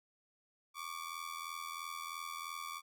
sawtooth ring-modulated tone, 1149 Hz, D6, 38 cents flat, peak -35 dBFS, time 0.74-2.82 s, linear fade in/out 50 ms, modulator 41.5 Hz, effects none

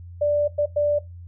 sine tone bursts at uneven times, 587.3 Hz, D5, in tune, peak -17 dBFS, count 3, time 0.21-0.48 / 0.58-0.66 / 0.76-0.99 s, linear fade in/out 10 ms, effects noise-tail reverb RT60 0.2 s tail -19 dB re dry + added 87 Hz sine -37 dBFS peak until 1.27 s

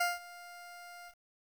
20% pulse tone with ADSR envelope, 702 Hz, F5, 9 cents sharp, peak -22 dBFS, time 0-1.15 s, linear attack 8 ms, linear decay 180 ms, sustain -21 dB, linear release 88 ms, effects 10-bit

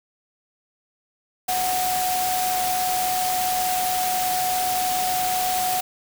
sine tone in noise, 736 Hz, F#5, 9 cents flat, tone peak -22 dBFS, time 1.48-5.81 s, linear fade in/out 10 ms, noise white, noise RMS -27 dBFS, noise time 1.48-5.81 s, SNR +2 dB, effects none

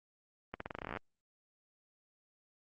accelerating click train, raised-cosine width 0.5 ms, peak -24 dBFS, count 16, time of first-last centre 0.54-0.971 s, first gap 64 ms, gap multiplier 0.87, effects Opus 24 kbps

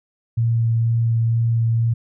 sine tone with vibrato, 115.2 Hz, A#2, 20 cents flat, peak -15 dBFS, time 0.37-1.94 s, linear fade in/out 10 ms, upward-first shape sine, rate 2.1 Hz, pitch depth 10 cents each way, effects none

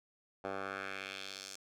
10% pulse tone with band-pass filter sweep, 97 Hz, G2, 18 cents flat, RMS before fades -43 dBFS, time 0.44-1.56 s, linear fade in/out 5 ms, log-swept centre 810 to 6500 Hz, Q 1.6, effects none

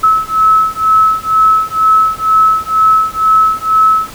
sine beating tone pair, 1296 / 1298.1 Hz, E6 / E6, -30 / -27 cents, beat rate 2.1 Hz, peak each -10 dBFS, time 0.03-4.1 s, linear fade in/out 10 ms, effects pink hiss -32 dBFS RMS until 4.14 s

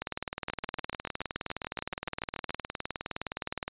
two click trains, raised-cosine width 0.3 ms, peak -18 / -17 dBFS, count 15 / 72, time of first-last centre 0.5-2.506 / 0.02-3.68 s, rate 6.98 / 19.4 Hz, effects resampled to 8000 Hz

